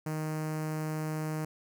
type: tone with notch filter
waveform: sawtooth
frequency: 155.56 Hz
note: D#3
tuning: in tune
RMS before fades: -34 dBFS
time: 0.06-1.45 s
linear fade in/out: 5 ms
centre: 3500 Hz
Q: 0.95
effects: none